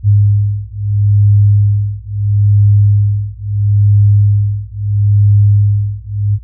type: beating tone pair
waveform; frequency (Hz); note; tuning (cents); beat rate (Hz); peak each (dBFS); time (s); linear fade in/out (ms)
sine; 102.2 / 102.95; G#2 / G#2; -27 / -15; 0.75; -10; 0.03-6.39; 50
effects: added 60 Hz sine -30 dBFS peak until 6.43 s